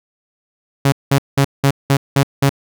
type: tone bursts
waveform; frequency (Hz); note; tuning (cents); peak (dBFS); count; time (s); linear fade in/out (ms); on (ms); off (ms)
sawtooth; 138.5; C#3; -1; -6; 7; 0.85-2.494; 5; 72; 190
effects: none